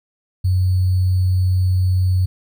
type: tone with sample-and-hold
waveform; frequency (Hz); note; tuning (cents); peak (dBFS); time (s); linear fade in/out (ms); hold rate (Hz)
sine; 92.2; F#2; -6; -13; 0.44-2.26; 10; 4410
effects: none